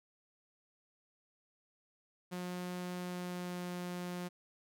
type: tone with pitch glide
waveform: sawtooth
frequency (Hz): 179.5 to 177.95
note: F3 to F3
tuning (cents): +48 to +33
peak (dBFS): -35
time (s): 2.31-4.29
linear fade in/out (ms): 20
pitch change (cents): -15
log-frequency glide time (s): 2.94-3.73
effects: none